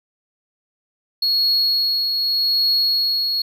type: tone with tremolo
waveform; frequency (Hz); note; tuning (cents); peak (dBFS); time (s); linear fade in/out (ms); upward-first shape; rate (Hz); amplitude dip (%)
triangle; 4326; C#8; -43; -13; 1.22-3.42; 5; triangle; 0.84; 40
effects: none